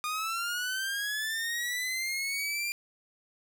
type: linear sweep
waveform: sawtooth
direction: up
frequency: 1216 to 2396 Hz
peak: -27 dBFS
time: 0.04-2.72 s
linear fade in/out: 0 ms
effects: 11-bit